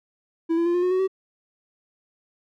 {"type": "tone with pitch steps", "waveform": "triangle", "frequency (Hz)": [329.6, 337.7, 346, 354.5, 363.2, 372.1, 381.2], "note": ["E4", "E4", "F4", "F4", "F#4", "F#4", "G4"], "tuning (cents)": [0, 42, -16, 26, -32, 10, -48], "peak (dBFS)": -17, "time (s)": [0.49, 1.078], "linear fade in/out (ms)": 20, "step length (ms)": 84, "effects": []}